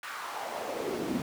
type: noise with high-pass filter sweep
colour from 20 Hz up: brown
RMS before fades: -35 dBFS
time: 0.03-1.22 s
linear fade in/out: 2 ms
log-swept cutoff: 1500 to 220 Hz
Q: 2.5
effects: none